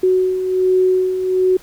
sine beating tone pair, 370 / 371.3 Hz, F#4 / F#4, 0 / +6 cents, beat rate 1.3 Hz, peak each -21 / -13 dBFS, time 0.03-1.57 s, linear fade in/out 5 ms, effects pink hiss -45 dBFS RMS until 1.62 s

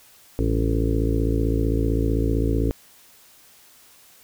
harmonic tone with a mistuned harmonic, 55.6 Hz, A1, 19 cents sharp, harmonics 1 / 2 / 3 / 4 / 5 / 6 / 7 / 8 / 9, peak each -22 / -25 / -35 / -35 / -26 / -30 / -32 / -29 / -37 dBFS, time 0.39-2.71 s, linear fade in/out 0 ms, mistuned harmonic 4, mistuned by -140 cents, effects white hiss -52 dBFS RMS until 4.23 s

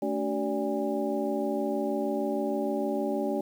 sine tone cluster, 220 / 286.4 / 379.8 / 580 / 814 Hz, A3 / D4 / F#4 / D5 / G#5, 0 / -43 / +45 / -22 / -35 cents, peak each -33 / -32 / -32 / -32 / -37 dBFS, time 0.02-3.41 s, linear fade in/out 5 ms, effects 9-bit

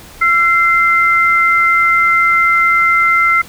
sine tone pair together, 1352.1 / 2077 Hz, E6 / C7, +44 / -13 cents, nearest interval perfect fifth, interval 743 cents, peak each -11 dBFS, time 0.21-3.42 s, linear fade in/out 10 ms, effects pink hiss -37 dBFS RMS until 3.48 s

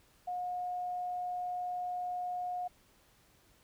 sine tone, 720 Hz, F#5, 47 cents flat, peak -34 dBFS, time 0.27-2.68 s, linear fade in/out 10 ms, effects pink hiss -66 dBFS RMS until 3.63 s

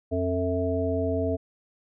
harmonic tone with a mistuned harmonic, 89.5 Hz, F2, 43 cents sharp, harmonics 1 / 3 / 5 / 7, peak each -29 / -29 / -29 / -29 dBFS, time 0.11-1.37 s, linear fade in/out 20 ms, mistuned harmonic 7, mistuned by +69 cents, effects none

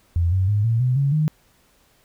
sine tone with pitch steps, 85.3 / 94.1 / 103.81 / 114.52 / 126.34 / 139.37 / 153.75 Hz, F2 / F#2 / G#2 / A#2 / B2 / C#3 / D#3, -40 / +30 / 0 / -30 / +40 / +10 / -20 cents, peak -16 dBFS, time 0.16-1.28 s, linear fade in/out 0 ms, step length 160 ms, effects pink hiss -59 dBFS RMS until 2.04 s

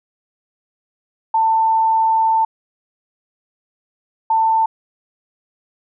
sine tone bursts at uneven times, 892 Hz, A5, 23 cents sharp, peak -12 dBFS, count 2, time 1.34-2.45 / 4.3-4.66 s, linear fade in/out 5 ms, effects none

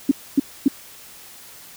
sine tone bursts, 275.9 Hz, C#4, 8 cents flat, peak -10 dBFS, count 3, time 0.09-0.682 s, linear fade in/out 5 ms, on 24 ms, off 260 ms, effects white hiss -43 dBFS RMS until 1.76 s

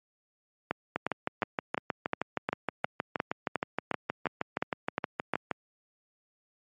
two click trains, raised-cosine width 0.5 ms, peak -13 / -12 dBFS, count 30 / 14, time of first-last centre 0.96-5.513 / 0.71-5.336 s, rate 6.37 / 2.81 Hz, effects high-pass 150 Hz 12 dB/octave + MP3 48 kbps

